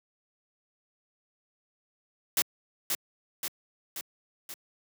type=noise with echo; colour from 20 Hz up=white; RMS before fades=-25 dBFS; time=2.37-2.42 s; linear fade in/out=2 ms; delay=530 ms; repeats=4; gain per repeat=-4 dB; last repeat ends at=4.54 s; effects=high-pass 150 Hz 12 dB/octave